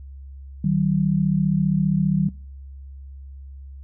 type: tone pair together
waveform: sine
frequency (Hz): 155.56 / 190.63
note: D#3 / G3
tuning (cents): 0 / -48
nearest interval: major third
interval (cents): 352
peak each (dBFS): -20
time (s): 0.64-2.29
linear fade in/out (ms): 5
effects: noise-tail reverb RT60 0.4 s tail -21 dB re dry + added 68 Hz sine -36 dBFS peak until 3.83 s